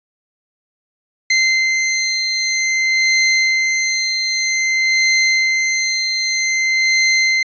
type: beating tone pair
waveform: sawtooth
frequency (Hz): 2075 / 2075.52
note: C7 / C7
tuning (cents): -15 / -15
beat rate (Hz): 0.52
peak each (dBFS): -18 / -11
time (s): 1.3-7.43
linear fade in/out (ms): 5
effects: resampled to 16000 Hz